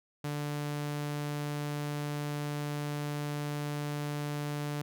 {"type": "tone", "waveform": "sawtooth", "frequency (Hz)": 146.83, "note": "D3", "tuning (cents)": 0, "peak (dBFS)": -29, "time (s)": [0.24, 4.82], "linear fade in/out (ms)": 5, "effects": []}